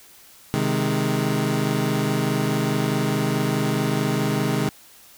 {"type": "chord", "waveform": "25% pulse", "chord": "Ab major", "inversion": "first", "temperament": "equal", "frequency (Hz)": [130.81, 155.56, 207.7], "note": ["C3", "Eb3", "Ab3"], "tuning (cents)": [0, 0, 0], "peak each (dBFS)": -21, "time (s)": [0.54, 4.69], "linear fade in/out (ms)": 0, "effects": ["white hiss -49 dBFS RMS until 5.17 s"]}